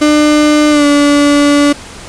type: tone with pitch glide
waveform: 35% pulse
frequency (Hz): 300 to 288.8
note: D4 to D4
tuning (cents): +37 to -29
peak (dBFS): -4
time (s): 0.01-1.73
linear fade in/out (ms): 10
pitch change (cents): -66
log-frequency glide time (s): 0.7-0.85
effects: pink hiss -30 dBFS RMS until 2.08 s + resampled to 22050 Hz